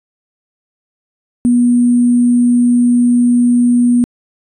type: tone with sample-and-hold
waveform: sine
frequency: 242.3 Hz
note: B3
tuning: 33 cents flat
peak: -7 dBFS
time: 1.45-4.04 s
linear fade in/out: 0 ms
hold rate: 8820 Hz
effects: resampled to 32000 Hz

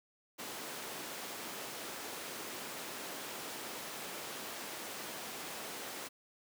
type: high-pass noise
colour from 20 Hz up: pink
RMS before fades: -44 dBFS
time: 0.38-6.09 s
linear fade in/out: 20 ms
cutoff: 300 Hz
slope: 12 dB/octave
effects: none

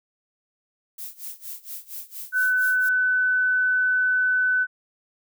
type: noise with tremolo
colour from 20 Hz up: violet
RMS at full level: -34 dBFS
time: 0.98-2.89 s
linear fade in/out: 5 ms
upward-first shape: sine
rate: 4.3 Hz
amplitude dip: 90%
type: tone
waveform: sine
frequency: 1505 Hz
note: F#6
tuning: 29 cents sharp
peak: -18 dBFS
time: 2.32-4.67 s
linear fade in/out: 50 ms
effects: none

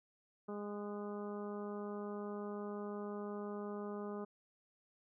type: harmonic tone with a mistuned harmonic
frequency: 205.7 Hz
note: G#3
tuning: 16 cents flat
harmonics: 1 / 2 / 3 / 4 / 5 / 6 / 7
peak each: -44 / -44 / -51 / -54 / -55 / -53 / -63 dBFS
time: 0.48-4.25 s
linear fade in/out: 10 ms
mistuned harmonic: 7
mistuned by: +45 cents
effects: none

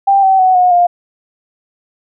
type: tone with pitch steps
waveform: sine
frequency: 789 / 767 / 745.6 / 724.8 / 704.5 Hz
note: G5 / G5 / F#5 / F#5 / F5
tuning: +11 / -38 / +13 / -36 / +15 cents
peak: -6 dBFS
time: 0.07-0.87 s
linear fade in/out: 10 ms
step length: 160 ms
effects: none

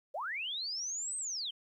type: linear two-way sweep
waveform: sine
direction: up then down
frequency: 499 to 8372 to 2983 Hz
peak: -35 dBFS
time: 0.14-1.51 s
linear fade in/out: 10 ms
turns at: 1.17 s
effects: 12-bit

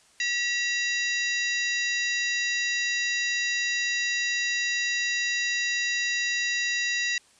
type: harmonic tone with a mistuned harmonic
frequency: 967 Hz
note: B5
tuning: 37 cents flat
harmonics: 2 / 3 / 4 / 5 / 6 / 7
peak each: -27 / -31 / -33 / -35 / -37 / -38 dBFS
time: 0.2-7.18 s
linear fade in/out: 2 ms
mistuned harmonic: 3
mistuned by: -100 cents
effects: white hiss -59 dBFS RMS until 7.39 s + resampled to 22050 Hz

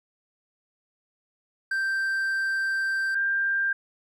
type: tone pair in turn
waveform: triangle / sine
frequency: 1568 / 1589 Hz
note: G6 / G6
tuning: 0 / +23 cents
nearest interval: unison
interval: 23 cents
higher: second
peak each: -22 dBFS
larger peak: neither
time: 1.71-3.15 / 3.15-3.73 s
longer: first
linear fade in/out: 5 ms
effects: none

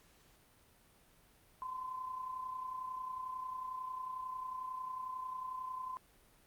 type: tone with amplitude modulation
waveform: sine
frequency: 1026 Hz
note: C6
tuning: 34 cents flat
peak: -37 dBFS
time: 1.62-5.97 s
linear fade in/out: 0 ms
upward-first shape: sine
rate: 31.1 Hz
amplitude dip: 55%
effects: pink hiss -66 dBFS RMS until 6.46 s + Opus 48 kbps

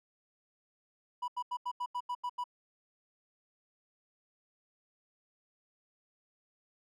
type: tone bursts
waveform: triangle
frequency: 982 Hz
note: B5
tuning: 10 cents flat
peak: -31 dBFS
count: 9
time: 1.22-2.441 s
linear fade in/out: 10 ms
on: 61 ms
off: 84 ms
effects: none

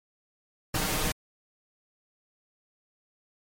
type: noise with comb filter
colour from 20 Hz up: pink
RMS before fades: -28 dBFS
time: 0.74-1.12 s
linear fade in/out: 5 ms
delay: 6.5 ms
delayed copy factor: +0.55
effects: MP3 64 kbps

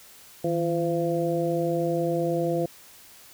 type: harmonic tone with a mistuned harmonic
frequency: 170.5 Hz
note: F3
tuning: 41 cents flat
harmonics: 1 / 2 / 3 / 4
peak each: -29 / -27 / -27 / -31 dBFS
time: 0.44-2.66 s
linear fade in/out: 5 ms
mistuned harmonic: 1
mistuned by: -96 cents
effects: white hiss -50 dBFS RMS until 3.33 s

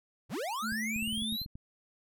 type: linear sweep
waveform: square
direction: up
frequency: 73.42 to 4241 Hz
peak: -34 dBFS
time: 0.29-1.46 s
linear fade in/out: 50 ms
type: tone with vibrato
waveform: sine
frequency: 220 Hz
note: A3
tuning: in tune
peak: -35 dBFS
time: 0.62-1.37 s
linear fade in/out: 20 ms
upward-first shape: sine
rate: 20 Hz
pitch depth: 20 cents each way
type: clicks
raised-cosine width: 5 ms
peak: -32 dBFS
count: 11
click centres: 0.723 / 0.962 / 1.026 / 1.077 / 1.128 / 1.177 / 1.222 / 1.325 / 1.416 / 1.461 / 1.555 s
effects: none

